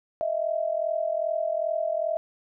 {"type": "tone pair together", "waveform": "sine", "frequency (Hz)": [627.5, 670], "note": ["D#5", "E5"], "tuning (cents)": [15, 28], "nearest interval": "minor second", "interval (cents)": 113, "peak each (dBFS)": -27, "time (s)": [0.21, 2.17], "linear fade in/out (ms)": 0, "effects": []}